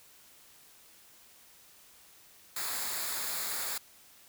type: noise with comb filter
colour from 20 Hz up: white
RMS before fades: -35 dBFS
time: 2.56-3.78 s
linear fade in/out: 5 ms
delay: 0.34 ms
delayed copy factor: -0.6
effects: white hiss -58 dBFS RMS until 4.28 s